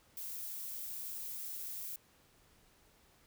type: noise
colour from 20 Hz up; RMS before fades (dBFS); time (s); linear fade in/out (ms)
violet; -43; 0.17-1.96; 2
effects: pink hiss -67 dBFS RMS until 3.26 s